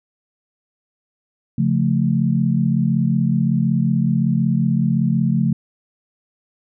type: chord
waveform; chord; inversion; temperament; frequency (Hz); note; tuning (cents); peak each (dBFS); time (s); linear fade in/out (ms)
sine; Db augmented; none; equal; 138.59 / 174.61 / 220; Db3 / F3 / A3; 0 / 0 / 0; -19; 1.58-5.53; 5
effects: none